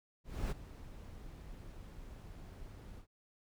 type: noise with ADSR envelope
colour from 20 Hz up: brown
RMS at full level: -34 dBFS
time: 0.24-3.07 s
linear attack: 270 ms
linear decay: 21 ms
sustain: -16 dB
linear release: 94 ms
effects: none